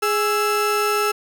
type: tone pair together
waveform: 35% pulse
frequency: 416 / 1320.7 Hz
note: G#4 / E6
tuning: +3 / +3 cents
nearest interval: octave + minor sixth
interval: 2000 cents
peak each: -19 dBFS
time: 0.02-1.12 s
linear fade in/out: 10 ms
effects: 8-bit